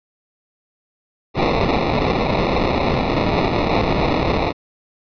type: noise with sample-and-hold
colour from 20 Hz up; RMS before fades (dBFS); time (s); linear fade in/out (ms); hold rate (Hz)
white; -18; 1.34-4.53; 50; 1575
effects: resampled to 11025 Hz